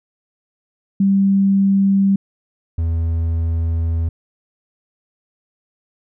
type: tone pair in turn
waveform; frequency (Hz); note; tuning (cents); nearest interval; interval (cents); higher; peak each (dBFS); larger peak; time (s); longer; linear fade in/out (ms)
sine / triangle; 196 / 82.41; G3 / E2; 0 / 0; octave + minor third; 1500; first; -11 / -14; first; 1-2.16 / 2.78-4.09; second; 5
effects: none